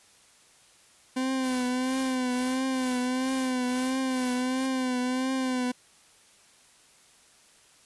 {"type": "tone with vibrato", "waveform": "40% pulse", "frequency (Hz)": 256.3, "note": "C4", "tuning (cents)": -36, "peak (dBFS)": -25, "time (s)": [1.16, 5.72], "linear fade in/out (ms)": 10, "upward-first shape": "triangle", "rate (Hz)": 1.5, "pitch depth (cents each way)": 58}
{"type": "noise with tremolo", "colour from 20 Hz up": "white", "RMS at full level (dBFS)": -40, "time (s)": [1.43, 4.67], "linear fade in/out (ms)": 10, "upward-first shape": "sine", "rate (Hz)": 2.2, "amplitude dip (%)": 70}
{"effects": ["white hiss -58 dBFS RMS until 7.85 s", "resampled to 24000 Hz"]}